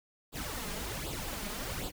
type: noise with flanger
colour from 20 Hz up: pink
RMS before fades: -38 dBFS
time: 0.32-1.92 s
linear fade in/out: 50 ms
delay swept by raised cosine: 0.24 to 4.94 ms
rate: 1.3 Hz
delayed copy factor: +0.7
effects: none